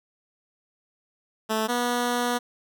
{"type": "tone pair in turn", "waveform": "10% pulse", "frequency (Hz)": [219.1, 243], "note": ["A3", "B3"], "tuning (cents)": [-7, -28], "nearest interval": "major second", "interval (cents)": 179, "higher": "second", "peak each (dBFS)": -15, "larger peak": "neither", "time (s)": [[1.49, 1.68], [1.68, 2.39]], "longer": "second", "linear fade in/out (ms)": 20, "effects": []}